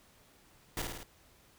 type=noise with echo; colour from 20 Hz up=pink; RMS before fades=-35 dBFS; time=0.77-0.82 s; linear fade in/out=2 ms; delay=53 ms; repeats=4; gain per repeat=-3 dB; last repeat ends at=1.032 s; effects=pink hiss -63 dBFS RMS until 1.58 s